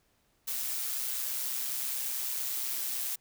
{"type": "noise with amplitude modulation", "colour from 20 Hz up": "blue", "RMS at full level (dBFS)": -32, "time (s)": [0.47, 3.16], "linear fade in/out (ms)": 10, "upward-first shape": "sine", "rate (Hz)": 129, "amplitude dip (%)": 40, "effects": ["pink hiss -71 dBFS RMS until 3.2 s"]}